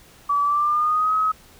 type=tone with pitch glide; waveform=sine; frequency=1149 to 1274.9 Hz; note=D6 to D#6; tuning=-38 to +42 cents; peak=-17 dBFS; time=0.29-1.32 s; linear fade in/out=10 ms; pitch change=+180 cents; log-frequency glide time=0.42-1.15 s; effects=pink hiss -50 dBFS RMS until 1.59 s